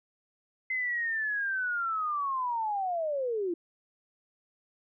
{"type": "linear sweep", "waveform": "sine", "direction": "down", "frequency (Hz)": [2067, 329.6], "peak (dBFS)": -28, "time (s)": [0.7, 3.54], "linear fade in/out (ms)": 5, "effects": []}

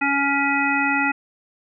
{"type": "harmonic tone", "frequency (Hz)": 280, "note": "C#4", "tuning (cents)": 18, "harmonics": [1, 3, 5, 7, 9], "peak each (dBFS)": [-24, -24, -24, -24, -24], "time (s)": [0.01, 1.12], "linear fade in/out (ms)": 10, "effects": []}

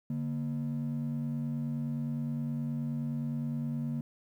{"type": "ring-modulated tone", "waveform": "triangle", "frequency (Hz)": 190, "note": "F#3", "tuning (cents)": 46, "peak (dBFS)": -25, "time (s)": [0.1, 4.01], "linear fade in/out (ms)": 2, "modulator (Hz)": 44.8, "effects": ["tanh soft clip ceiling -25 dBFS", "11-bit"]}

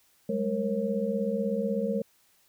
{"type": "tone cluster", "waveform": "sine", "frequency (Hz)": [193.4, 209.5, 468.1, 544], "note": ["G3", "G#3", "A#4", "C#5"], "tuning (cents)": [-23, 15, 7, -33], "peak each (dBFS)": [-34, -30, -31, -32], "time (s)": [0.29, 2.02], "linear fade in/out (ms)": 5, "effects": ["white hiss -65 dBFS RMS until 2.48 s"]}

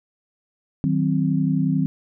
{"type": "chord", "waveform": "sine", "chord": "C diminished", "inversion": "first", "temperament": "just", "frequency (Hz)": [156.98, 188.37, 261.6], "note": ["Eb3", "Gb3", "C4"], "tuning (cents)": [16, 31, 0], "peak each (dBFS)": [-21, -23, -22], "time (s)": [0.84, 1.86], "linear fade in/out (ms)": 0, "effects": []}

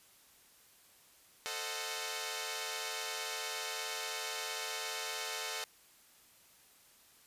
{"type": "chord", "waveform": "5% pulse", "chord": "A diminished seventh", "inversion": "none", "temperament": "equal with one note detuned", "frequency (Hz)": [442.3, 523.3, 622.3, 740], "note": ["A4", "C5", "Eb5", "Gb5"], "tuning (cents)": [9, 0, 0, 0], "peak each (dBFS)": [-30, -33, -33, -32], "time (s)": [1.46, 5.64], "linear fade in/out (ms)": 0, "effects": ["white hiss -63 dBFS RMS until 7.26 s", "resampled to 32000 Hz"]}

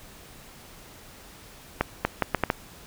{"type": "accelerating click train", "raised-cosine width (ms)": 0.5, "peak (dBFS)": -6, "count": 6, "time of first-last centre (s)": [1.81, 2.501], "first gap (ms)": 240, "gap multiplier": 0.72, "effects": ["pink hiss -48 dBFS RMS until 2.86 s"]}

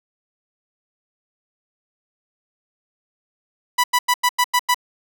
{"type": "tone bursts", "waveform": "sawtooth", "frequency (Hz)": 987.8, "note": "B5", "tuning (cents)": 0, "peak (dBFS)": -10, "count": 7, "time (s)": [3.78, 4.745], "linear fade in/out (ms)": 10, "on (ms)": 59, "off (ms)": 92, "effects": []}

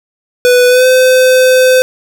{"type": "tone with pitch glide", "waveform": "square", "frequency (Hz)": [494.8, 512.2], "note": ["B4", "C5"], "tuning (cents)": [3, -37], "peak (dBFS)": -5, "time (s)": [0.45, 1.82], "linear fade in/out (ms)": 0, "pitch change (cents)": 60, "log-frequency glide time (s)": [0.68, 0.86], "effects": []}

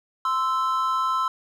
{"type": "tone pair together", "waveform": "triangle", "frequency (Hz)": [1037.8, 1318.5], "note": ["C6", "E6"], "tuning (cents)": [-14, 0], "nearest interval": "major third", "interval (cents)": 414, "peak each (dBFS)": -22, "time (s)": [0.25, 1.28], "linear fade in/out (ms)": 2, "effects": []}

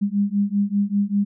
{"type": "beating tone pair", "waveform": "sine", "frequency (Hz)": [199.7, 204.8], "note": ["G3", "G#3"], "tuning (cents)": [32, -24], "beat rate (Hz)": 5.1, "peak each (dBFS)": -21, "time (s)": [0.01, 1.25], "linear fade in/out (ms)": 20, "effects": []}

